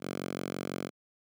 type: tone with high-pass filter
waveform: 5% pulse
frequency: 46.02 Hz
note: F#1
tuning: 9 cents flat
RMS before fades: -37 dBFS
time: 0-0.91 s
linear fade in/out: 50 ms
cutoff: 180 Hz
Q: 1.2
effects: none